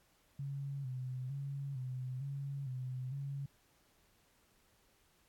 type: tone with vibrato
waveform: sine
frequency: 133.5 Hz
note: C3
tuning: 35 cents sharp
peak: -38 dBFS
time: 0.39-3.46 s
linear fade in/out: 5 ms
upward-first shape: square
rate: 1.1 Hz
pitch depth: 73 cents each way
effects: pink hiss -71 dBFS RMS until 5.28 s + AAC 64 kbps